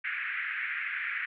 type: band-pass noise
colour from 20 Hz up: white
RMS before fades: -34 dBFS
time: 0.04-1.26 s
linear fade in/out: 10 ms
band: 1500 to 2300 Hz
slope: 48 dB/octave
effects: none